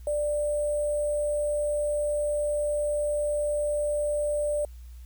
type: tone with sample-and-hold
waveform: sine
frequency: 590 Hz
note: D5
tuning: 8 cents sharp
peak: -24 dBFS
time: 0.07-4.65 s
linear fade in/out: 2 ms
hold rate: 8820 Hz
effects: added 60 Hz sine -41 dBFS peak until 5.05 s + white hiss -62 dBFS RMS until 5.05 s